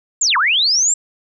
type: linear two-way sweep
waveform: sine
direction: down then up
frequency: 7610 to 930 to 7610 Hz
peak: -12 dBFS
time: 0.21-0.94 s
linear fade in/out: 5 ms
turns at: 0.37 s
effects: none